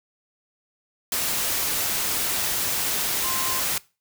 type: tone in noise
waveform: sine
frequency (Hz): 1046.5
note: C6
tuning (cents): 0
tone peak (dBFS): -31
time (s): 3.24-3.6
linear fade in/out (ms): 2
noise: white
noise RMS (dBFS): -25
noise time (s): 1.12-3.78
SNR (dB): -9
effects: noise-tail reverb RT60 0.3 s tail -21 dB re dry